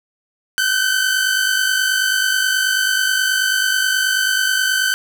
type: tone pair together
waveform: sawtooth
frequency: 1500 / 1549.3 Hz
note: F#6 / G6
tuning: +23 / -21 cents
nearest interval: minor second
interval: 56 cents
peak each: -15 / -14 dBFS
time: 0.58-4.94 s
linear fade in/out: 0 ms
effects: 7-bit